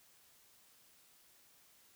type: silence
effects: white hiss -66 dBFS RMS until 1.95 s